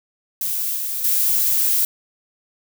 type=noise with level steps; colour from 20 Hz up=violet; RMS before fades=-23 / -25 / -18 dBFS; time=0.41-1.85 s; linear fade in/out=2 ms; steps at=0.76 / 1.04 s; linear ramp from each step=2 ms; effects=none